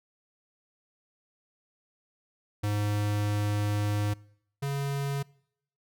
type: tone pair in turn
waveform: square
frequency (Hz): 103.83 / 139.9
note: G#2 / C#3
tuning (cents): 0 / +16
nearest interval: perfect fourth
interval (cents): 516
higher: second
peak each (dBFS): -27 / -29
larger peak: first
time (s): 2.63-4.14 / 4.62-5.23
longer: first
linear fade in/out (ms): 10
effects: noise-tail reverb RT60 0.7 s tail -24 dB re dry